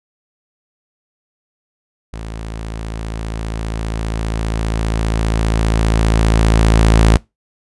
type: tone with level ramp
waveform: sawtooth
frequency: 55 Hz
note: A1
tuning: in tune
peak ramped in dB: -22 to -3 dBFS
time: 2.13-7.17 s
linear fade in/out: 0 ms
effects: noise-tail reverb RT60 0.2 s tail -23 dB re dry + resampled to 24000 Hz